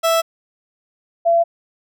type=tone pair in turn; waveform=30% pulse / sine; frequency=659.3 / 676.7 Hz; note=E5 / E5; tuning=0 / +45 cents; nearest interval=unison; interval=45 cents; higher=second; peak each=-11 dBFS; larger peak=neither; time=0.03-0.22 / 1.25-1.44 s; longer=neither; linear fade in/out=20 ms; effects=none